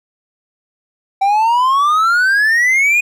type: exponential sweep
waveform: triangle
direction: up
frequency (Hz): 770 to 2493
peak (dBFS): -8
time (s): 1.21-3.01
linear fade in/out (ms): 10
effects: none